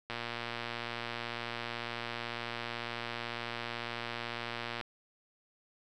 click train, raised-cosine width 0.3 ms, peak -21 dBFS, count 557, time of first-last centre 0.1-4.812 s, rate 118 Hz, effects none

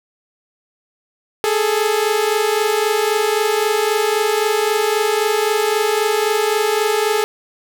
sawtooth tone pair together, 415.3 / 439.1 Hz, G#4 / A4, 0 / -4 cents, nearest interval minor second, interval 96 cents, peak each -14 dBFS, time 1.44-7.24 s, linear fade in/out 0 ms, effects none

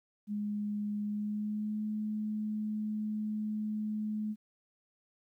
sine tone with pitch glide, 207.7 to 213.4 Hz, G#3 to G#3, 0 to +47 cents, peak -32 dBFS, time 0.27-4.36 s, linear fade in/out 50 ms, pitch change +47 cents, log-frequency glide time 1.03-1.84 s, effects 12-bit

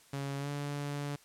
sawtooth tone with pitch glide, 139.2 to 143.94 Hz, C#3 to D3, +8 to -34 cents, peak -31 dBFS, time 0.13-1.16 s, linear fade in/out 5 ms, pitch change +58 cents, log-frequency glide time 0.38-0.49 s, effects white hiss -61 dBFS RMS until 1.24 s + low-pass 11000 Hz 12 dB/octave

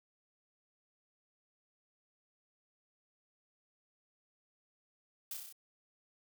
blue noise with echo, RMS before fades -41 dBFS, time 5.31-5.34 s, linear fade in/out 2 ms, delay 31 ms, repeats 6, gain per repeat -2 dB, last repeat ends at 5.526 s, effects none

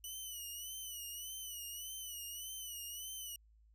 10% pulse tone with vibrato, 2960 Hz, F#7, in tune, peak -36 dBFS, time 0.04-3.36 s, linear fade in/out 2 ms, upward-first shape sine, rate 1.7 Hz, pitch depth 74 cents each way, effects added 54 Hz sine -63 dBFS peak until 3.74 s

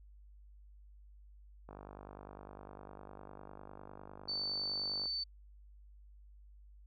click train, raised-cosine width 1 ms, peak -35 dBFS, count 169, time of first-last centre 1.69-5.057 s, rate 49.9 Hz
sine tone, 4532 Hz, C#8, 37 cents sharp, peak -35 dBFS, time 4.28-5.24 s, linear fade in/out 10 ms
effects added 50 Hz sine -55 dBFS peak until 6.86 s

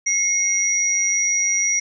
sine tone pair together, 2155 / 5753 Hz, C#7 / F#8, -49 / -50 cents, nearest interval octave + perfect fourth, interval 1699 cents, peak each -22 / -18 dBFS, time 0.06-1.8 s, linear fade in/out 10 ms, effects none

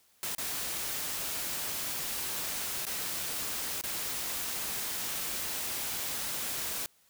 white noise with dropouts, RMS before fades -35 dBFS, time 0.23-6.86 s, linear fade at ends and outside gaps 0 ms, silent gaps 0.349-0.382 / 2.853-2.867 / 3.812-3.838 s, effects white hiss -66 dBFS RMS until 7.09 s

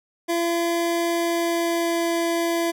25% pulse tone with pitch glide, 339.6 to 337.3 Hz, F4 to E4, -48 to +40 cents, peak -17 dBFS, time 0.28-2.72 s, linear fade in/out 20 ms, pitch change -12 cents, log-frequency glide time 1.08-2.15 s, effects none

